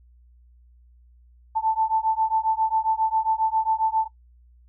sine beating tone pair, 880 / 887.4 Hz, A5 / A5, 0 / +14 cents, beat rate 7.4 Hz, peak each -23 / -23 dBFS, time 1.55-4.08 s, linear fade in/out 20 ms, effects noise-tail reverb RT60 0.1 s tail -17 dB re dry + added 60 Hz sine -51 dBFS peak until 4.68 s

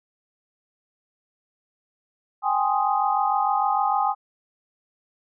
sine chord, Ab major seventh, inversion third, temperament equal, 784 / 830.6 / 1046.5 / 1244.5 Hz, G5 / Ab5 / C6 / Eb6, 0 / 0 / 0 / 0 cents, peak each -24 / -23 / -28 / -26 dBFS, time 2.42-4.15 s, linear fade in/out 50 ms, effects none

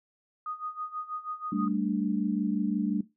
sine tone with tremolo, 1241 Hz, D#6, 5 cents flat, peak -31 dBFS, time 0.46-1.68 s, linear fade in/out 2 ms, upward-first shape sine, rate 6.2 Hz, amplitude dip 85%
sine chord, G suspended second, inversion none, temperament equal with one note detuned, 196 / 221.7 / 293.7 Hz, G3 / A3 / D4, 0 / +13 / 0 cents, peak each -30 dBFS, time 1.52-3.01 s, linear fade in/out 5 ms
effects noise-tail reverb RT60 0.2 s tail -18 dB re dry

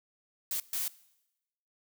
blue noise bursts at uneven times, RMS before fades -33 dBFS, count 2, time 0.51-0.6 / 0.73-0.88 s, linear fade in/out 2 ms, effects noise-tail reverb RT60 0.9 s tail -20 dB re dry

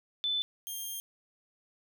sine / 5% pulse tone pair in turn, 3510 / 3199 Hz, A7 / G7, -5 / +34 cents, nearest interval major second, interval 161 cents, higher first, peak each -28 dBFS, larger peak neither, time 0.24-0.42 / 0.67-1 s, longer second, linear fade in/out 0 ms, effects none

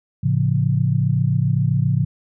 sine chord, A augmented, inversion none, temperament just, 110 / 137.5 / 171.88 Hz, A2 / C#3 / E#3, 0 / -14 / -27 cents, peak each -20 / -18 / -22 dBFS, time 0.23-2.05 s, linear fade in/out 10 ms, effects none

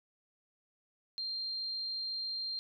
sine tone, 4182 Hz, C8, 2 cents flat, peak -35 dBFS, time 1.18-2.59 s, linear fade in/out 0 ms, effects none

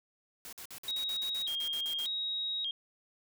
white noise bursts, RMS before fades -46 dBFS, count 13, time 0.45-2.063 s, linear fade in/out 0 ms, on 77 ms, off 51 ms
sine tone with vibrato, 3500 Hz, A7, 10 cents flat, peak -32 dBFS, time 0.88-2.71 s, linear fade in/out 2 ms, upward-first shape square, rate 0.85 Hz, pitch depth 140 cents each way
effects none

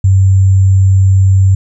sine tone with sample-and-hold, 95.7 Hz, G2, 41 cents flat, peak -4 dBFS, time 0.04-1.55 s, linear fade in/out 5 ms, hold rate 7350 Hz, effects resampled to 24000 Hz

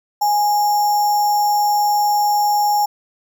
sine tone with sample-and-hold, 830.6 Hz, G#5, in tune, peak -13 dBFS, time 0.21-2.86 s, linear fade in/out 10 ms, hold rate 6300 Hz, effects none

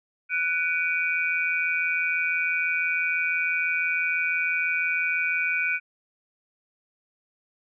sine tone cluster, 1484 / 2300 / 2466 Hz, F#6 / D7 / D#7, +5 / -37 / -16 cents, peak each -27 dBFS, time 0.29-5.8 s, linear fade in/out 50 ms, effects none

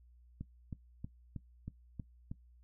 click train, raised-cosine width 5 ms, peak -29 dBFS, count 7, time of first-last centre 0.41-2.315 s, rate 3.15 Hz, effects noise-tail reverb RT60 0.1 s tail -17 dB re dry + added 60 Hz sine -59 dBFS peak until 2.63 s

